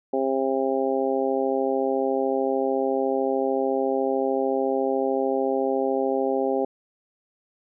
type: harmonic tone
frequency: 133.7 Hz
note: C3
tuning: 38 cents sharp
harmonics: 2 / 3 / 4 / 5 / 6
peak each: -28 / -25 / -26 / -31 / -30 dBFS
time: 0.13-6.65 s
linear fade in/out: 5 ms
effects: none